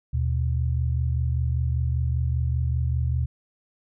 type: tone pair together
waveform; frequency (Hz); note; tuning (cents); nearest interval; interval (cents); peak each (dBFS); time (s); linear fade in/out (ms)
sine; 76.79 / 121.9; D#2 / B2; -22 / -22; minor sixth; 800; -23 / -25; 0.13-3.26; 10
effects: none